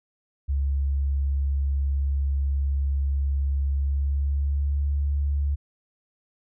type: tone with pitch glide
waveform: sine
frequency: 69.3 to 71.25 Hz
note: C#2 to C#2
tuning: 0 to +48 cents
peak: -21 dBFS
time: 0.48-5.56 s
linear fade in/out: 20 ms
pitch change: +48 cents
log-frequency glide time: 3.73-4.86 s
effects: none